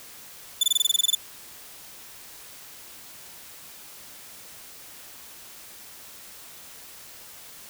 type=tone bursts; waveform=sawtooth; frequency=3500 Hz; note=A7; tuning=10 cents flat; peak=-14 dBFS; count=12; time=0.61-1.151 s; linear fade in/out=5 ms; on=24 ms; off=23 ms; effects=white hiss -45 dBFS RMS until 7.69 s

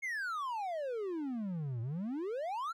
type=exponential two-way sweep; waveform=triangle; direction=down then up; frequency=2200 to 111.2 to 1419 Hz; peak=-33 dBFS; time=0.02-2.73 s; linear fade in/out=20 ms; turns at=1.81 s; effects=none

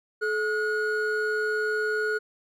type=tone pair together; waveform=triangle; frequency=430 / 1446.3 Hz; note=A4 / F#6; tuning=-40 / -40 cents; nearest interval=octave + major sixth; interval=2100 cents; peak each=-25 dBFS; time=0.21-2.19 s; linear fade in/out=20 ms; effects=none

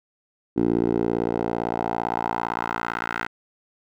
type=tone with band-pass filter sweep; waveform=10% pulse; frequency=57.7 Hz; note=A#1; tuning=17 cents flat; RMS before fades=-25 dBFS; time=0.56-3.28 s; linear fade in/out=20 ms; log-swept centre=320 to 1600 Hz; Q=2.3; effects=none

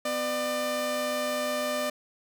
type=tone pair together; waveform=sawtooth; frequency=250.7 / 598 Hz; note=B3 / D5; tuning=+26 / +31 cents; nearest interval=octave + minor third; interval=1505 cents; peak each=-31 / -24 dBFS; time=0.05-1.9 s; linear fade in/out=5 ms; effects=none

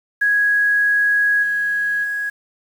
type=tone with level steps; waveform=sine; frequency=1661.2 Hz; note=G#6; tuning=in tune; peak=-13 / -17 / -20 dBFS; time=0.21-2.3 s; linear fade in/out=10 ms; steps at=1.42 / 2.03 s; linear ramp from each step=20 ms; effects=7-bit

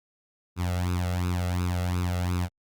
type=tone with flanger; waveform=sawtooth; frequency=89.3 Hz; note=F2; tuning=39 cents sharp; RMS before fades=-27 dBFS; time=0.56-2.49 s; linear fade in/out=50 ms; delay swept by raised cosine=0.78 to 1.52 ms; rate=2.8 Hz; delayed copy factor=+0.8; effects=Opus 48 kbps

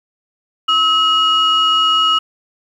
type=tone pair together; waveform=sine; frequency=1287 / 2891 Hz; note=E6 / F#7; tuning=-42 / -41 cents; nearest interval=octave + major second; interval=1401 cents; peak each=-12 dBFS; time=0.68-2.19 s; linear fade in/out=10 ms; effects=tanh soft clip ceiling -6 dBFS + 8-bit

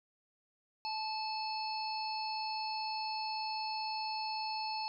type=harmonic tone; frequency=871 Hz; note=A5; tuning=18 cents flat; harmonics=1 / 3 / 5 / 6; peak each=-37 / -46 / -41 / -46 dBFS; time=0.85-4.88 s; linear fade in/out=0 ms; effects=none

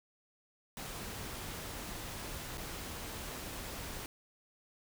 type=noise with dropouts; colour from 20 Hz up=pink; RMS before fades=-43 dBFS; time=0.77-4.06 s; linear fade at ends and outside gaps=1 ms; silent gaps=2.574-2.579 s; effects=none

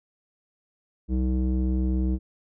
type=tone with low-pass filter; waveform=square; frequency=63.7 Hz; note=C2; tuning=46 cents flat; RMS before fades=-24 dBFS; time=1.08-2.19 s; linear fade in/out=50 ms; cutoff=290 Hz; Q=2.5; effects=none

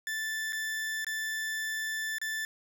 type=tone with dropouts; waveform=40% pulse; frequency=1759 Hz; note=A6; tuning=1 cent flat; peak=-31 dBFS; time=0.07-2.45 s; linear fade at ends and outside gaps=1 ms; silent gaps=0.524-0.53 / 1.046-1.067 / 2.184-2.215 s; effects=none

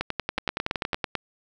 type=two click trains; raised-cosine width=0.3 ms; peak=-9 / -10 dBFS; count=8 / 11; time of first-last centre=0.38-1.153 / 0.01-0.945 s; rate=9.06 / 10.7 Hz; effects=none

